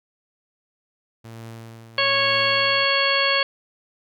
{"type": "tone with tremolo", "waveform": "sawtooth", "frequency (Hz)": 113.9, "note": "A#2", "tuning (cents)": -40, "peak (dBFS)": -31, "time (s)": [1.24, 2.85], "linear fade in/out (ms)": 10, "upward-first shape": "triangle", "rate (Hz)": 1.1, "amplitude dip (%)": 65}
{"type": "harmonic tone", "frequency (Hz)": 552, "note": "C#5", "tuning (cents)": -7, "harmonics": [1, 2, 3, 4, 5, 6, 8], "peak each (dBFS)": [-25, -25, -25, -25, -25, -25, -25], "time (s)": [1.98, 3.43], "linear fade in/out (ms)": 2}
{"effects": []}